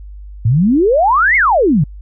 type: exponential two-way sweep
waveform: sine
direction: up then down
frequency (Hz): 102.8 to 2212 to 130.8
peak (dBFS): -8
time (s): 0.45-1.84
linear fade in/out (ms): 5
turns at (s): 1.36
effects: added 50 Hz sine -29 dBFS peak until 2.01 s

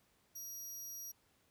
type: tone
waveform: 25% pulse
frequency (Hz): 5740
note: F8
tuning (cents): +47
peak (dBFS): -40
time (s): 0.35-1.12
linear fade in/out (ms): 10
effects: pink hiss -73 dBFS RMS until 1.5 s + high-pass 60 Hz 12 dB/octave

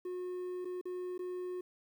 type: tone with dropouts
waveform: triangle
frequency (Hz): 362.3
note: F#4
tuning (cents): -36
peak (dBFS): -35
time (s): 0.05-1.61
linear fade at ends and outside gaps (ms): 5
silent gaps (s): 0.648-0.653 / 0.813-0.854 / 1.179-1.191
effects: 11-bit

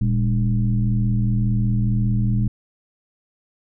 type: tone with frequency modulation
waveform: sine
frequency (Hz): 116.54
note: A#2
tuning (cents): 0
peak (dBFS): -16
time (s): 0.01-2.48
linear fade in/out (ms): 5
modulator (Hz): 85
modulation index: 1
effects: none

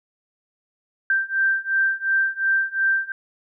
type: beating tone pair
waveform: sine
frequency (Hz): 1568 / 1570.8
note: G6 / G6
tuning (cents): 0 / +3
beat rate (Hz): 2.8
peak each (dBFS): -22 / -21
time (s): 1.1-3.12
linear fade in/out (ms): 2
effects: none

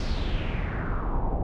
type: noise with low-pass filter sweep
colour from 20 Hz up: brown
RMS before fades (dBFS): -27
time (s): 0-1.43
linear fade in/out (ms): 2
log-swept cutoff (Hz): 5200 to 670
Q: 3.3
effects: none

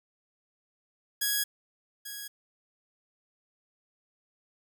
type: tone pair in turn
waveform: 5% pulse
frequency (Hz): 1661.2 / 1654.1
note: G#6 / G#6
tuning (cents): 0 / -7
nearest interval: unison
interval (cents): 7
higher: first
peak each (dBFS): -15 / -27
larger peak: first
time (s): 1.21-1.44 / 2.05-2.28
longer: neither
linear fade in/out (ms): 10
effects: none

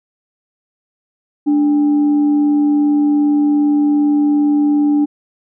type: tone with frequency modulation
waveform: sine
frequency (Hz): 293.7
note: D4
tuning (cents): 0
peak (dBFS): -10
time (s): 1.46-5.06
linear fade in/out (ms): 20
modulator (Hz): 510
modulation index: 0.2
effects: none

